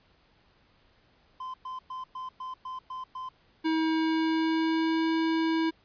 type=tone bursts; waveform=triangle; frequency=1030 Hz; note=C6; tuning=28 cents flat; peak=-33 dBFS; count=8; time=1.4-3.29 s; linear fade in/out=5 ms; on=140 ms; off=110 ms
type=tone with pitch glide; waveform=square; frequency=319.9 to 324.2 Hz; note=D#4 to E4; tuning=+48 to -29 cents; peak=-25 dBFS; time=3.64-5.71 s; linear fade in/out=20 ms; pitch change=+23 cents; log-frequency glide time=3.92-5.12 s
effects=pink hiss -64 dBFS RMS until 5.84 s + resampled to 11025 Hz